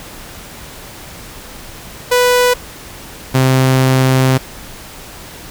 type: tone pair in turn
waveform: sawtooth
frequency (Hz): 493.9 / 130.82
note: B4 / C3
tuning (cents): 0 / 0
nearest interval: octave + major seventh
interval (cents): 2300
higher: first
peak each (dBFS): -5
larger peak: neither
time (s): 2.11-2.54 / 3.34-4.38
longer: second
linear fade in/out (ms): 10
effects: pink hiss -33 dBFS RMS until 5.5 s